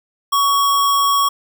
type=tone with sample-and-hold; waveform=sine; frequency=1123 Hz; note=C#6; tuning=22 cents sharp; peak=-12 dBFS; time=0.32-1.29 s; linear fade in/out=10 ms; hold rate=4410 Hz; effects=none